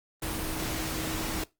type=tone in noise; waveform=sine; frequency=318.1 Hz; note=D#4; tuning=38 cents sharp; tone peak=-37 dBFS; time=0.22-1.44 s; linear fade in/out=5 ms; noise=pink; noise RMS=-33 dBFS; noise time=0.22-1.44 s; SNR=-7 dB; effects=noise-tail reverb RT60 0.2 s tail -20 dB re dry + Opus 24 kbps